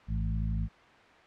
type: harmonic tone with a mistuned harmonic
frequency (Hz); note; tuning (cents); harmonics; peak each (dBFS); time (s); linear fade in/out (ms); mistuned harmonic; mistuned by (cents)
54.2; A1; -25; 1 / 2 / 3 / 4; -30 / -34 / -36 / -40; 0.07-0.69; 50; 2; -45
effects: white hiss -55 dBFS RMS until 1.26 s + low-pass 2000 Hz 12 dB/octave